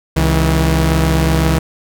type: tone pair together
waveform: sawtooth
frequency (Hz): 67.86 / 161.4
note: C#2 / E3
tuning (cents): -36 / -36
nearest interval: octave + minor third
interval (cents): 1500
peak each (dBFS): -10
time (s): 0.16-1.59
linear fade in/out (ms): 10
effects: none